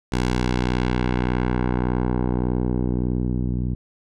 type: tone with low-pass filter sweep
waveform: 10% pulse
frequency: 61.74 Hz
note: B1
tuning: in tune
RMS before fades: -22 dBFS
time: 0.12-3.75 s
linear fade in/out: 5 ms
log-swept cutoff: 7800 to 180 Hz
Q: 0.8
effects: none